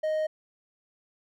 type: tone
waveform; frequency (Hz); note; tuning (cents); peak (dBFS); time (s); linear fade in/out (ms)
triangle; 622.3; D#5; 0; -23; 0.03-0.27; 10
effects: none